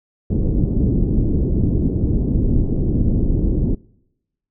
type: low-pass noise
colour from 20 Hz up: pink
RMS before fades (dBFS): -17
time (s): 0.3-3.75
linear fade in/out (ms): 5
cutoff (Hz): 340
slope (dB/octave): 24
effects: noise-tail reverb RT60 0.9 s tail -25 dB re dry